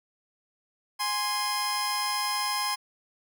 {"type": "tone cluster", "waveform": "sawtooth", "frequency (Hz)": [828, 1047, 5100], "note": ["G#5", "C6", "D#8"], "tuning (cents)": [-5, 1, 42], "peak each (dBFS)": [-29, -26, -29], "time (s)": [0.99, 2.76], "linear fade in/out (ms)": 20, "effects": []}